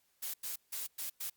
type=noise bursts at uneven times; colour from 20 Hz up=blue; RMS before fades=-39 dBFS; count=5; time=0.22-0.34 / 0.43-0.56 / 0.72-0.87 / 0.98-1.1 / 1.2-1.3 s; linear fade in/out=10 ms; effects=white hiss -74 dBFS RMS until 1.36 s + Opus 48 kbps